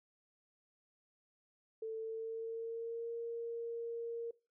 sine tone with pitch glide, 444.3 to 465 Hz, A4 to A#4, +17 to -4 cents, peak -38 dBFS, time 1.82-4.31 s, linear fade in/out 5 ms, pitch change +79 cents, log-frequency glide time 1.97-3.11 s, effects noise-tail reverb RT60 0.3 s tail -21 dB re dry

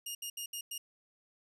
15% pulse tone bursts at uneven times, 2840 Hz, F7, 28 cents sharp, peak -31 dBFS, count 5, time 0.06-0.15 / 0.22-0.3 / 0.37-0.46 / 0.53-0.61 / 0.71-0.78 s, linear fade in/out 5 ms, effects none

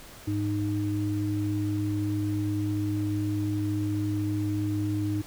sine tone pair together, 103.83 / 307.9 Hz, G#2 / D#4, 0 / -18 cents, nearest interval octave + perfect fifth, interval 1882 cents, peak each -28 dBFS, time 0.27-5.22 s, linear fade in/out 10 ms, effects pink hiss -47 dBFS RMS until 5.26 s

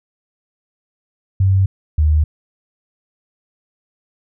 sine tone pair in turn, 96 / 76.43 Hz, G2 / D#2, -36 / -30 cents, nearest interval major third, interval 394 cents, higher first, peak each -10 dBFS, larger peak neither, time 1.4-1.66 / 1.98-2.24 s, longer neither, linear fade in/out 5 ms, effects none

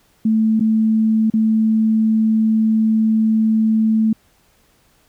sine tone with dropouts, 220 Hz, A3, in tune, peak -12 dBFS, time 0.25-4.13 s, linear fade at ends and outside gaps 5 ms, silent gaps 0.597-0.606 / 1.301-1.337 s, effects pink hiss -57 dBFS RMS until 5.08 s

